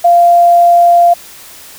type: tone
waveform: sine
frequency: 693 Hz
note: F5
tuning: 14 cents flat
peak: -3 dBFS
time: 0.04-1.14 s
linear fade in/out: 10 ms
effects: white hiss -34 dBFS RMS until 1.78 s